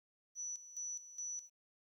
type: tone with tremolo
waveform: sine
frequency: 5930 Hz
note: F#8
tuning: 3 cents sharp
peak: -40 dBFS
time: 0.35-1.5 s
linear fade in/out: 50 ms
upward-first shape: square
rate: 2.4 Hz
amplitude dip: 75%
effects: 13-bit